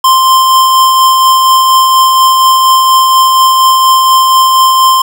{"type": "tone with tremolo", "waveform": "square", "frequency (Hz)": 1046.5, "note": "C6", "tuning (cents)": 0, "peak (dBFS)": -3, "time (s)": [0.04, 5.02], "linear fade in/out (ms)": 5, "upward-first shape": "triangle", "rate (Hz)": 4.2, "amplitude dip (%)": 30, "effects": []}